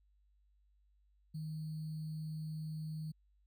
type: tone with sample-and-hold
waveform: sine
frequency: 156.2 Hz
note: D#3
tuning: 7 cents sharp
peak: -39 dBFS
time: 1.34-3.12 s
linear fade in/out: 10 ms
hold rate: 4410 Hz
effects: added 50 Hz sine -68 dBFS peak until 3.46 s